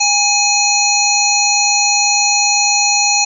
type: harmonic tone with a mistuned harmonic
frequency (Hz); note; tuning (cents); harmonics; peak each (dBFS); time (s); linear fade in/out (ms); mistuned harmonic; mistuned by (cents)
842; G#5; +24; 1 / 3 / 5 / 7 / 8; -17 / -17 / -17 / -17 / -17; 0-3.25; 10; 1; -48
effects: none